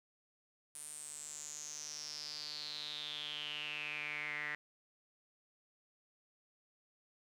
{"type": "tone with band-pass filter sweep", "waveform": "sawtooth", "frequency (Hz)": 149.5, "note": "D3", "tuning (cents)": 31, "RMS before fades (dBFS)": -44, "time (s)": [0.75, 4.55], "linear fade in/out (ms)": 0, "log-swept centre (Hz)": [9500, 1900], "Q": 8.2, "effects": []}